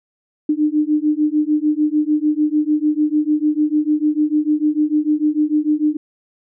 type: beating tone pair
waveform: sine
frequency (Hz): 299.2 / 305.9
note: D4 / D#4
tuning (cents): +32 / -29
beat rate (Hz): 6.7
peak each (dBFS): -17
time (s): 0.49-5.97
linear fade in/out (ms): 5
effects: none